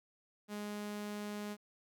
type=tone; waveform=sawtooth; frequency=207.7 Hz; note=G#3; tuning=in tune; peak=-36 dBFS; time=0.48-1.57 s; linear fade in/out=50 ms; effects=12-bit